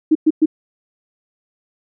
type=tone bursts; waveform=sine; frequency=312.4 Hz; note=D#4; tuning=7 cents sharp; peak=-8 dBFS; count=3; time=0.11-0.459 s; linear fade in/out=10 ms; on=43 ms; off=110 ms; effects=none